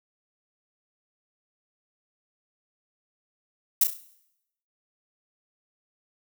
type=noise with echo; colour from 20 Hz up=violet; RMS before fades=-18 dBFS; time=3.81-3.84 s; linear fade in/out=5 ms; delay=33 ms; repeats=5; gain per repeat=-7 dB; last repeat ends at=4.005 s; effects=noise-tail reverb RT60 0.8 s tail -17 dB re dry